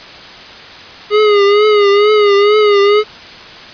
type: tone with vibrato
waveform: square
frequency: 413.2 Hz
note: G#4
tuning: 9 cents flat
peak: -7 dBFS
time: 1.1-3.04 s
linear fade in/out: 50 ms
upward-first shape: triangle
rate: 2.2 Hz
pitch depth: 69 cents each way
effects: white hiss -32 dBFS RMS until 3.73 s + resampled to 11025 Hz